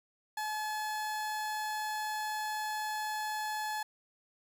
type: tone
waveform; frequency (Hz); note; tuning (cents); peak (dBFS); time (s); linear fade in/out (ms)
30% pulse; 856; A5; -48; -31; 0.37-3.83; 5
effects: none